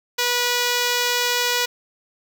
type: tone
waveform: 5% pulse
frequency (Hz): 487.3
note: B4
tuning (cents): -23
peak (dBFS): -7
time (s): 0.18-1.66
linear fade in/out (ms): 10
effects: none